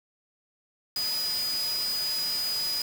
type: tone in noise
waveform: sine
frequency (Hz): 4949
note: D#8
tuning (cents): -10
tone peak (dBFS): -27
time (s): 0.96-2.82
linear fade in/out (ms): 2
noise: white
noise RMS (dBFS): -36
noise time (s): 0.96-2.82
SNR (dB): +6
effects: none